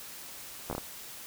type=slowing click train; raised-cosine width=1 ms; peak=-20 dBFS; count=5; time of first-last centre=0.7-0.781 s; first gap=12 ms; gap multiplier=1.36; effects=white hiss -45 dBFS RMS until 1.26 s